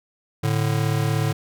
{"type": "tone pair together", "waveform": "square", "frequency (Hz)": [110, 146.65], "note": ["A2", "D3"], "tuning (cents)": [0, -2], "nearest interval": "perfect fourth", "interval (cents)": 498, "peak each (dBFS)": -23, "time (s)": [0.43, 1.33], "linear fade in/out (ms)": 10, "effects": []}